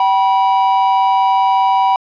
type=tone pair together; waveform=triangle; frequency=771 / 974.2 Hz; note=G5 / B5; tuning=-29 / -24 cents; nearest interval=major third; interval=405 cents; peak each=-11 dBFS; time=0-1.96 s; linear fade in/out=2 ms; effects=resampled to 11025 Hz + 7-bit